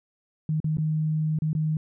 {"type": "tone with dropouts", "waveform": "sine", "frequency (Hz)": 155.56, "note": "D#3", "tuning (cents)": 0, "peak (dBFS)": -22, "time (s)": [0.49, 1.77], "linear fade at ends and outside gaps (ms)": 2, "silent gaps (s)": [[0.602, 0.643], [0.771, 0.783], [1.388, 1.42], [1.531, 1.55]], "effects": []}